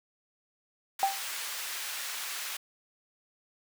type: high-pass noise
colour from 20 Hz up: pink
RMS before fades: -37 dBFS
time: 0.99-2.57 s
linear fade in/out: 5 ms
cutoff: 1500 Hz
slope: 12 dB/octave
type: tone with exponential decay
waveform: sine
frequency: 784 Hz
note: G5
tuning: in tune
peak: -19 dBFS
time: 1.03-1.23 s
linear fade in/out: 1 ms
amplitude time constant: 42 ms
effects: none